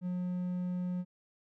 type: tone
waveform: triangle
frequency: 180 Hz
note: F#3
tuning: 47 cents flat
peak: -30 dBFS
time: 0.01-1.05 s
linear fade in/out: 50 ms
effects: none